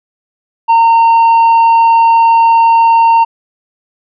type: tone with tanh clipping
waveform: triangle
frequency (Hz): 917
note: A#5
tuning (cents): -29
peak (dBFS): -5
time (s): 0.68-3.25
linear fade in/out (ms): 20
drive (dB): 8
effects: none